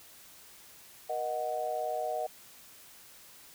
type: chord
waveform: sine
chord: D# minor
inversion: second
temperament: equal with one note detuned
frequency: 475.7 / 622.3 / 740 Hz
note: A#4 / D#5 / F#5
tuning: +35 / 0 / 0 cents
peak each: -39 / -34 / -34 dBFS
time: 1.09-2.27 s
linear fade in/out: 10 ms
effects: white hiss -54 dBFS RMS until 3.54 s